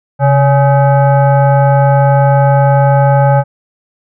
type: tone with frequency modulation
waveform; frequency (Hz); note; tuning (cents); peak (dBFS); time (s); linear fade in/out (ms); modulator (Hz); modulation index
sine; 136.2; C#3; -30; -5; 0.19-3.44; 50; 701; 1
effects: none